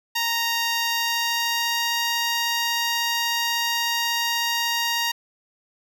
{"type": "tone with pitch glide", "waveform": "10% pulse", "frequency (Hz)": [931, 936.4], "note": ["A#5", "A#5"], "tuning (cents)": [-2, 8], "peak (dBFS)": -13, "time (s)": [0.15, 5.12], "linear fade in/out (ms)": 10, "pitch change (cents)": 10, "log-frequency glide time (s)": [0.71, 1.96], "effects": []}